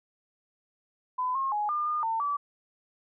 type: tone with pitch steps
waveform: sine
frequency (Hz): 1008 / 1076 / 836 / 1203 / 1215 / 901 / 1153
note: B5 / C6 / G#5 / D6 / D#6 / A5 / D6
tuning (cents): +35 / +48 / +11 / +41 / -42 / +41 / -32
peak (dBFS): -26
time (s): 1.18-2.37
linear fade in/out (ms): 10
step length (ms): 170
effects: none